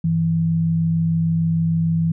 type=tone pair together; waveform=sine; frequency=97.75 / 164.4 Hz; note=G2 / E3; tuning=-4 / -4 cents; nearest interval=major sixth; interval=900 cents; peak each=-27 / -16 dBFS; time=0.04-2.12 s; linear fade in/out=5 ms; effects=none